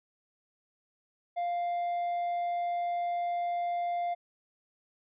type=tone; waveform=triangle; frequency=698.5 Hz; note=F5; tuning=in tune; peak=-27 dBFS; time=1.36-4.15 s; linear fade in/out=20 ms; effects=resampled to 8000 Hz

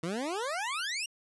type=exponential sweep; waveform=20% pulse; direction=up; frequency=156.6 to 2884 Hz; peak=-27 dBFS; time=0.03-1.06 s; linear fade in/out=5 ms; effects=resampled to 24000 Hz

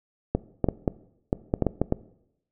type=clicks; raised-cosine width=2 ms; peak=-8 dBFS; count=10; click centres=0.35 / 0.643 / 0.687 / 0.878 / 1.329 / 1.539 / 1.623 / 1.667 / 1.816 / 1.924 s; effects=noise-tail reverb RT60 0.8 s tail -19 dB re dry

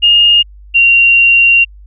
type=tone pair in turn; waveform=sine; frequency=2839 / 2760 Hz; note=F7 / F7; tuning=+28 / -21 cents; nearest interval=unison; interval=49 cents; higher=first; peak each=-4 dBFS; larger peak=neither; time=0.02-0.43 / 0.74-1.65 s; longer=second; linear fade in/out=20 ms; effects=added 50 Hz sine -33 dBFS peak until 1.86 s

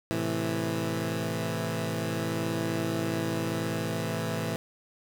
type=chord; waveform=15% pulse; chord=A minor; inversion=none; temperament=equal; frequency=110 / 130.81 / 164.81 Hz; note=A2 / C3 / E3; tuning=0 / 0 / 0 cents; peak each=-26 / -30 / -25 dBFS; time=0.11-4.56 s; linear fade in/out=0 ms; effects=none

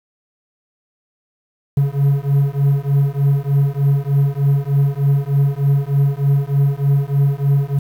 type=beating tone pair; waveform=triangle; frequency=138.59 / 141.89 Hz; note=C#3 / C#3; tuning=0 / +41 cents; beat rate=3.3 Hz; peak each=-14 dBFS; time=1.77-7.79 s; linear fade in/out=5 ms; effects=7-bit

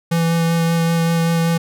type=tone with vibrato; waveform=square; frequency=166.6 Hz; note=E3; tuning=19 cents sharp; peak=-15 dBFS; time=0.11-1.58 s; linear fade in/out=10 ms; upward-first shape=sine; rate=5.2 Hz; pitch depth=11 cents each way; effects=none

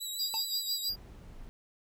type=tone with vibrato; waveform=20% pulse; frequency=3887 Hz; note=B7; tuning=28 cents flat; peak=-30 dBFS; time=0-0.9 s; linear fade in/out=20 ms; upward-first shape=triangle; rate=7.1 Hz; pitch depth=40 cents each way
type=tone with tremolo; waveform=square; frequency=4823 Hz; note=D8; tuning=45 cents sharp; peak=-30 dBFS; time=0.19-0.96 s; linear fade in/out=5 ms; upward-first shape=sine; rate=6.1 Hz; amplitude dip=90%
type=tone with exponential decay; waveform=square; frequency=890 Hz; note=A5; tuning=20 cents sharp; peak=-32 dBFS; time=0.34-0.43 s; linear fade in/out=0 ms; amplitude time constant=19 ms
type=noise; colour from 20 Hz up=brown; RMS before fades=-48 dBFS; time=0.89-1.49 s; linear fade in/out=0 ms
effects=none

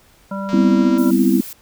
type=harmonic tone; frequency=196 Hz; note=G3; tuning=in tune; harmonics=1 / 3 / 5 / 7; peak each=-24 / -29 / -31 / -32 dBFS; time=0.31-1.11 s; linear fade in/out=5 ms
type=click train; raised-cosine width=0.2 ms; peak=-19 dBFS; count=114; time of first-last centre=0.49-0.977 s; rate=232 Hz
type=chord; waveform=sine; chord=C major seventh; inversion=second; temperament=equal with one note detuned; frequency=197.36 / 246.9 / 261.6 / 329.6 Hz; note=G3 / B3 / C4 / E4; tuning=+12 / 0 / 0 / 0 cents; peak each=-17 dBFS; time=0.53-1.41 s; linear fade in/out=5 ms
type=noise; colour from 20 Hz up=blue; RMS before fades=-33 dBFS; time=0.98-1.53 s; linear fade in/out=2 ms
effects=pink hiss -52 dBFS RMS until 1.61 s

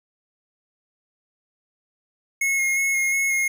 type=tone with vibrato; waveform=square; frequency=2164 Hz; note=C#7; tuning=42 cents flat; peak=-20 dBFS; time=2.41-3.48 s; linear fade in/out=5 ms; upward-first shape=square; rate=2.8 Hz; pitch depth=13 cents each way; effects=9-bit

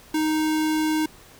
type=tone; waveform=square; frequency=311.1 Hz; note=D#4; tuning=in tune; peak=-21 dBFS; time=0.14-1.06 s; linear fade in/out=5 ms; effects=pink hiss -49 dBFS RMS until 1.39 s

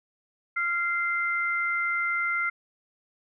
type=tone pair together; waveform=sine; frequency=1388 / 2080 Hz; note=F6 / C7; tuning=-11 / -11 cents; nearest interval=perfect fifth; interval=700 cents; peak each=-27 dBFS; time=0.56-2.5 s; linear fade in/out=10 ms; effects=none

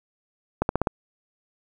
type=accelerating click train; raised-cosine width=1 ms; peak=-7 dBFS; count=5; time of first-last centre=0.62-0.872 s; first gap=71 ms; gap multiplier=0.92; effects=8-bit

